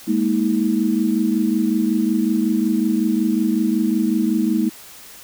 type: chord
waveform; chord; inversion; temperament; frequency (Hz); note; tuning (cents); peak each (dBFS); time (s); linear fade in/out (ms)
sine; Ab suspended second; none; equal with one note detuned; 207.7 / 233.1 / 318.6; Ab3 / Bb3 / Eb4; 0 / 0 / +41; -20; 0.07-4.7; 20
effects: white hiss -41 dBFS RMS until 5.23 s